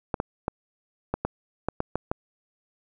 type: clicks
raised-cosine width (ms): 1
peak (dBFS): -11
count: 9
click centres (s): 0.142 / 0.201 / 0.481 / 1.14 / 1.25 / 1.686 / 1.804 / 1.956 / 2.115
effects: none